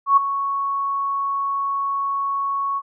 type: tone with ADSR envelope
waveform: sine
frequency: 1108.7 Hz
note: C#6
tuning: in tune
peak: -8 dBFS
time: 0.06-2.82 s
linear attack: 110 ms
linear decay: 10 ms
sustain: -12 dB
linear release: 49 ms
effects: none